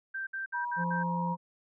sine tone bursts, 1568 Hz, G6, in tune, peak -33 dBFS, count 5, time 0.14-1.034 s, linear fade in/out 10 ms, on 130 ms, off 61 ms
sine tone with pitch glide, 964 to 950.2 Hz, B5 to A#5, -42 to +33 cents, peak -32 dBFS, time 0.53-1.36 s, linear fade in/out 20 ms, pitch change -25 cents, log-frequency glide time 0.89-1.01 s
harmonic tone, 173.1 Hz, F3, 15 cents flat, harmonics 1 / 3 / 5 / 6, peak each -31 / -41 / -45 / -47 dBFS, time 0.76-1.37 s, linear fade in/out 50 ms
effects none

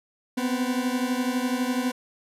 40% pulse beating tone pair, 246.9 / 258.9 Hz, B3 / C4, 0 / -18 cents, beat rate 12 Hz, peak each -25 / -27 dBFS, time 0.37-1.92 s, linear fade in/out 10 ms, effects resampled to 32000 Hz + 10-bit

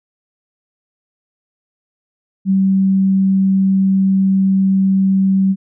sine tone, 192.3 Hz, G3, 33 cents flat, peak -10 dBFS, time 2.45-5.56 s, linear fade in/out 50 ms, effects none

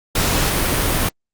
pink noise, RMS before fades -18 dBFS, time 0.15-1.09 s, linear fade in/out 5 ms, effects Opus 48 kbps

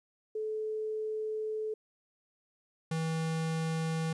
sine / square tone pair in turn, 433.1 / 161.48 Hz, A4 / E3, -27 / -35 cents, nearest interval octave + perfect fourth, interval 1708 cents, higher first, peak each -32 / -31 dBFS, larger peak second, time 0.35-1.74 / 2.91-4.13 s, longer first, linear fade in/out 5 ms, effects resampled to 24000 Hz + 12-bit

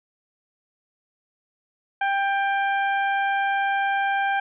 harmonic tone, 791 Hz, G5, 15 cents sharp, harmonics 1 / 2 / 3 / 4, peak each -22 / -25 / -33 / -40 dBFS, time 2.01-4.4 s, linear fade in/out 5 ms, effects none

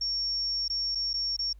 sine tone with dropouts, 5500 Hz, F8, 27 cents flat, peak -27 dBFS, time 0.01-1.53 s, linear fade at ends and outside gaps 5 ms, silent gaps 0.681-0.699 / 0.95-0.954 / 1.133-1.139 / 1.366-1.39 s, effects added 50 Hz sine -47 dBFS peak until 1.59 s + pink hiss -72 dBFS RMS until 1.59 s

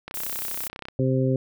click train, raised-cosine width 0.3 ms, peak -19 dBFS, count 27, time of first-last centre 0.08-0.885 s, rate 32.3 Hz
violet noise, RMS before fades -31 dBFS, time 0.14-0.68 s, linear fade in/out 5 ms
harmonic tone, 130.81 Hz, C3, in tune, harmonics 1 / 2 / 3 / 4, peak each -22 / -25 / -27 / -28 dBFS, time 0.99-1.36 s, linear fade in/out 2 ms
effects none

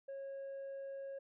sine tone, 547 Hz, C#5, 23 cents flat, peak -40 dBFS, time 0.08-1.19 s, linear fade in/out 10 ms, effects tanh soft clip ceiling -42 dBFS

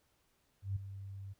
sine tone with ADSR envelope, 98 Hz, G2, in tune, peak -31 dBFS, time 0.62-1.34 s, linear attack 140 ms, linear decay 10 ms, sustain -12 dB, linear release 20 ms, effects pink hiss -75 dBFS RMS until 1.39 s

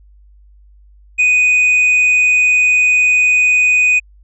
triangle tone, 2489 Hz, D#7, in tune, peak -7 dBFS, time 1.18-4 s, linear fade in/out 20 ms, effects added 50 Hz sine -42 dBFS peak until 4.23 s + resampled to 22050 Hz

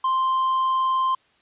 triangle tone, 1046.5 Hz, C6, in tune, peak -17 dBFS, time 0.04-1.15 s, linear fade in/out 5 ms, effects white hiss -61 dBFS RMS until 1.41 s + resampled to 8000 Hz

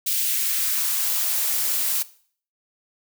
blue noise with high-pass filter sweep, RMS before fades -23 dBFS, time 0.06-2.03 s, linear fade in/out 10 ms, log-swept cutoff 2900 to 220 Hz, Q 1.2, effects noise-tail reverb RT60 0.5 s tail -18 dB re dry

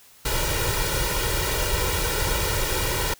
pink noise with comb filter, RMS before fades -24 dBFS, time 0.25-3.14 s, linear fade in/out 5 ms, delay 2.1 ms, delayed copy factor +0.85, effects white hiss -52 dBFS RMS until 3.19 s

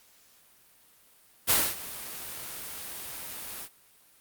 white noise with ADSR envelope, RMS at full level -21 dBFS, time 1.47-3.69 s, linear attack 35 ms, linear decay 240 ms, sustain -18 dB, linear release 59 ms, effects white hiss -60 dBFS RMS until 4.2 s + Opus 48 kbps

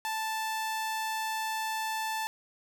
sawtooth tone, 880 Hz, A5, in tune, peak -27 dBFS, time 0.05-2.27 s, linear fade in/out 0 ms, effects none

